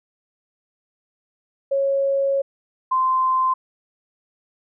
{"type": "tone pair in turn", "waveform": "sine", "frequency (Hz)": [550, 1038.3], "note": ["C#5", "C6"], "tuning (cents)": [-14, -14], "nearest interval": "major seventh", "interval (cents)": 1100, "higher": "second", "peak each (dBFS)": [-17, -16], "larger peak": "second", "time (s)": [[1.71, 2.42], [2.91, 3.54]], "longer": "first", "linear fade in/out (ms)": 10, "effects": []}